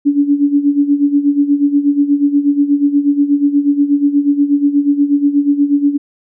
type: tone with tremolo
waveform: sine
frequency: 286.3 Hz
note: D4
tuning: 44 cents flat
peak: -6 dBFS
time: 0.05-5.98 s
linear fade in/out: 20 ms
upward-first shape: sine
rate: 8.3 Hz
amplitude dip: 75%
effects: none